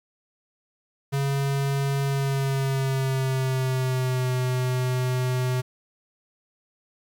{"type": "tone with pitch glide", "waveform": "square", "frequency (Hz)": [138.59, 127.09], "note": ["C#3", "C3"], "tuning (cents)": [0, -50], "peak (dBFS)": -23, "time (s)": [1.12, 5.62], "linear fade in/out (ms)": 20, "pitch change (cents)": -150, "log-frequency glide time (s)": [2.03, 4.32], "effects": ["10-bit"]}